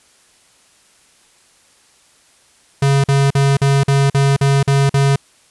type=tone bursts; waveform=square; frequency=138.59 Hz; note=C#3; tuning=in tune; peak=-11 dBFS; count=9; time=2.82-5.16 s; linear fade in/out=5 ms; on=220 ms; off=45 ms; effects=white hiss -52 dBFS RMS until 5.5 s + resampled to 24000 Hz